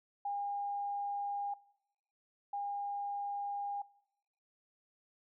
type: tone pair in turn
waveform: sine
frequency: 809 / 809 Hz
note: G#5 / G#5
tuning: -46 / -46 cents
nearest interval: unison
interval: 0 cents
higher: neither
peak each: -34 / -35 dBFS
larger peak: first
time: 0.25-1.54 / 2.53-3.82 s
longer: neither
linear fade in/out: 5 ms
effects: noise-tail reverb RT60 0.9 s tail -23 dB re dry